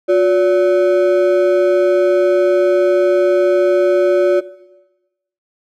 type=ring-modulated tone; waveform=triangle; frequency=466.2 Hz; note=A#4; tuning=in tune; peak=-4 dBFS; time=0.08-4.41 s; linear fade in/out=20 ms; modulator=107 Hz; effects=noise-tail reverb RT60 1.0 s tail -18 dB re dry